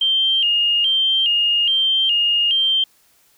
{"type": "tone with vibrato", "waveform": "sine", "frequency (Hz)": 2993, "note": "F#7", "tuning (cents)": 19, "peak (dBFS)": -14, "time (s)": [0.01, 2.84], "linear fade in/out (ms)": 5, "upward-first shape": "square", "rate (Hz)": 1.2, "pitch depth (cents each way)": 89, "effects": ["white hiss -57 dBFS RMS until 3.37 s"]}